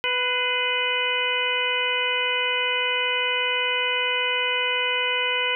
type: harmonic tone with a mistuned harmonic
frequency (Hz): 496.4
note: B4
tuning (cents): +9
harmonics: 1 / 2 / 3 / 4 / 5 / 6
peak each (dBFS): -30 / -30 / -30 / -28 / -27 / -26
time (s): 0.04-5.55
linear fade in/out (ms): 0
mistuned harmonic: 4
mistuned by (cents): +58
effects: none